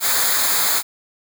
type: noise with comb filter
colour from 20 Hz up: white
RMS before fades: -18 dBFS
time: 0-0.83 s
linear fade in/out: 50 ms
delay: 0.35 ms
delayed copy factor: -0.75
effects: none

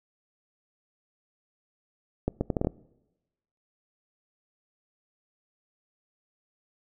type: accelerating click train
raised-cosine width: 2 ms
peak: -12 dBFS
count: 7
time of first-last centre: 2.28-2.671 s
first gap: 130 ms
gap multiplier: 0.71
effects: noise-tail reverb RT60 1.0 s tail -23 dB re dry

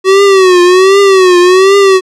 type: tone with vibrato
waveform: square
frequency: 375.9 Hz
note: F#4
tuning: 27 cents sharp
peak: -3 dBFS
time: 0.04-2.01 s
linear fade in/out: 50 ms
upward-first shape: triangle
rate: 1.3 Hz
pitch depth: 120 cents each way
effects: low-pass 7000 Hz 12 dB/octave

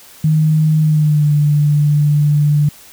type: tone with pitch glide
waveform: sine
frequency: 155.56 to 147.59 Hz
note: D#3 to D3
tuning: 0 to +9 cents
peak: -9 dBFS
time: 0.24-2.69 s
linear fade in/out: 5 ms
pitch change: -91 cents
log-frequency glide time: 0.8-1.3 s
effects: white hiss -41 dBFS RMS until 2.92 s

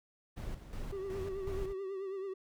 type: noise with tremolo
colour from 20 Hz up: brown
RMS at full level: -40 dBFS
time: 0.36-1.74 s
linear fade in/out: 20 ms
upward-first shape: square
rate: 2.7 Hz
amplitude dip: 60%
type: tone with vibrato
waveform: triangle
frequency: 386.7 Hz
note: G4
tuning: 24 cents flat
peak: -35 dBFS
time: 0.92-2.34 s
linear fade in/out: 10 ms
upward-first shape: triangle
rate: 9.2 Hz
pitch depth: 66 cents each way
effects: none

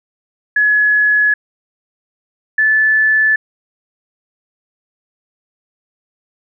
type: tone pair in turn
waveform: sine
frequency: 1695 / 1741.6 Hz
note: G#6 / A6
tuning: +35 / -18 cents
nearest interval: unison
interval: 47 cents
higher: second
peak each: -9 dBFS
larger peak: neither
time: 0.56-1.34 / 2.58-3.36 s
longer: neither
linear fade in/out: 5 ms
effects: none

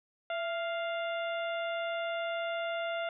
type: harmonic tone with a mistuned harmonic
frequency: 698.5 Hz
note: F5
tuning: in tune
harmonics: 1 / 2 / 3 / 4 / 5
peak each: -33 / -39 / -43 / -45 / -47 dBFS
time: 0.3-3.09 s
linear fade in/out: 2 ms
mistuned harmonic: 1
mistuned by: -71 cents
effects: none

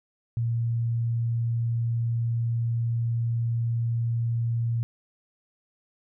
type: tone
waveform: sine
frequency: 116.54 Hz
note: A#2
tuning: in tune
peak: -23 dBFS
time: 0.37-4.83 s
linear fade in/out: 0 ms
effects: none

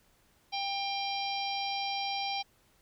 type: harmonic tone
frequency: 794 Hz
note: G5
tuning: 22 cents sharp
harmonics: 1 / 3 / 4 / 5 / 6 / 7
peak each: -34 / -39 / -40 / -41 / -42 / -42 dBFS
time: 0.52-2.43 s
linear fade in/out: 20 ms
effects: pink hiss -67 dBFS RMS until 2.81 s

